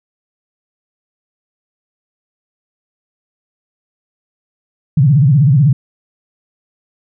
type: tone with vibrato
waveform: sine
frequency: 139.9 Hz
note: C#3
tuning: 16 cents sharp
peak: -6 dBFS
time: 4.97-5.73 s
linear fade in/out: 5 ms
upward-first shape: sine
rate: 16 Hz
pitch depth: 230 cents each way
effects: none